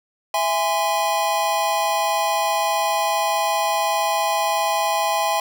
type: chord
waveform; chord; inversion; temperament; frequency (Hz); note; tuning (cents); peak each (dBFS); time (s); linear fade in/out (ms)
square; E augmented; none; just; 659.3 / 824.1 / 1030.1; E5 / G#5 / B#5; 0 / -14 / -27; -25 / -22 / -25; 0.34-5.4; 2
effects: none